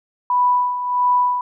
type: tone with tremolo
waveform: sine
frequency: 987.8 Hz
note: B5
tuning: in tune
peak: -12 dBFS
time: 0.3-1.41 s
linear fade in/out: 2 ms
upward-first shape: sine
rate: 1.5 Hz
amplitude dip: 65%
effects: none